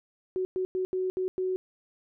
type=tone bursts at uneven times; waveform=sine; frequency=371.9 Hz; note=F#4; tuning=9 cents sharp; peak=-26 dBFS; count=6; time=0.36-0.45 / 0.56-0.65 / 0.75-0.85 / 0.93-1.1 / 1.17-1.28 / 1.38-1.56 s; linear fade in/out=0 ms; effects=none